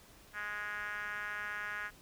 5% pulse tone with band-pass filter, 207.7 Hz, G#3, in tune, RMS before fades -40 dBFS, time 0.33-1.91 s, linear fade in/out 50 ms, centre 1600 Hz, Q 4.1, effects pink hiss -59 dBFS RMS until 2.01 s

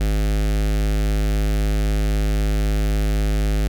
square tone with notch filter, 51.91 Hz, G#1, in tune, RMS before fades -19 dBFS, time 0-3.68 s, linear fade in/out 10 ms, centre 1000 Hz, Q 1.7, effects none

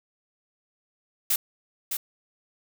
blue noise with echo, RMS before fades -23 dBFS, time 1.3-1.36 s, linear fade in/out 5 ms, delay 610 ms, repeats 1, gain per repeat -6 dB, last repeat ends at 1.97 s, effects none

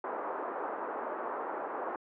white band-pass noise, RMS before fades -37 dBFS, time 0.04-1.96 s, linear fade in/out 2 ms, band 330 to 1200 Hz, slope 24 dB/octave, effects low-pass 2000 Hz 12 dB/octave

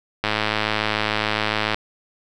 click train, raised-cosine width 0.3 ms, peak -4 dBFS, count 162, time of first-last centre 0.24-1.745 s, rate 107 Hz, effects none

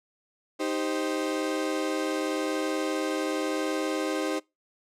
35% pulse chord, C minor, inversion first, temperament equal, 311.1 / 392 / 523.3 Hz, Eb4 / G4 / C5, 0 / 0 / 0 cents, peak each -28 / -31 / -31 dBFS, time 0.59-4.4 s, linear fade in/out 20 ms, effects noise-tail reverb RT60 0.2 s tail -22 dB re dry + low-pass 10000 Hz 12 dB/octave

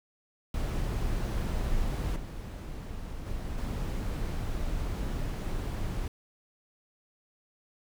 brown noise with level steps, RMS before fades -30 / -38 / -35 / -32 dBFS, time 0.54-6.08 s, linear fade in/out 2 ms, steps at 2.16 / 3.26 / 3.58 s, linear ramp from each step 2 ms, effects none

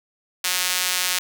sawtooth tone with high-pass filter, 182 Hz, F#3, 28 cents flat, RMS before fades -23 dBFS, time 0.44-1.19 s, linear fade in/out 5 ms, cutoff 2600 Hz, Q 0.56, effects none

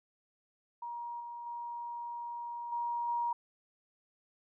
sine tone with level steps, 948 Hz, A#5, 29 cents sharp, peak -38 / -41 / -38 / -32 / -30 dBFS, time 0.82-3.33 s, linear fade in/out 5 ms, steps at 1.2 / 1.46 / 2.72 / 3.08 s, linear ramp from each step 5 ms, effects none

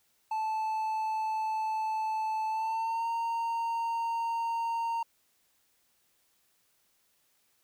triangle tone with pitch glide, 875 to 922.2 Hz, A5 to A#5, -10 to -19 cents, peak -27 dBFS, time 0.31-5.03 s, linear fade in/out 5 ms, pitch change +91 cents, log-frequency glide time 2.49-3.08 s, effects white hiss -71 dBFS RMS until 7.63 s

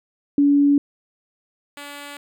sine / 5% pulse tone pair in turn, 285.2 / 287.2 Hz, C#4 / D4, +49 / -39 cents, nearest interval unison, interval 12 cents, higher second, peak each -12 / -23 dBFS, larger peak first, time 0.38-0.78 / 1.77-2.17 s, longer neither, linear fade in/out 2 ms, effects none

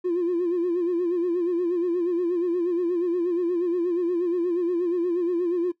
triangle tone with vibrato, 349.2 Hz, F4, in tune, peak -17 dBFS, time 0.04-5.72 s, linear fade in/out 20 ms, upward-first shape sine, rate 8.4 Hz, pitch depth 74 cents each way, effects noise-tail reverb RT60 0.1 s tail -19 dB re dry + tanh soft clip ceiling -19 dBFS

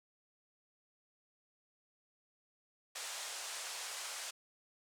white band-pass noise, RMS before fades -44 dBFS, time 2.95-4.31 s, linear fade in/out 10 ms, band 520 to 8900 Hz, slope 24 dB/octave, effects none

